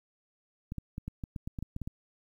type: clicks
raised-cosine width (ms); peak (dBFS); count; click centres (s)
5; -24; 12; 0.721 / 0.783 / 0.981 / 1.08 / 1.238 / 1.362 / 1.475 / 1.588 / 1.626 / 1.764 / 1.817 / 1.875
effects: 10-bit